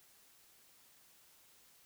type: silence
effects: white hiss -65 dBFS RMS until 1.85 s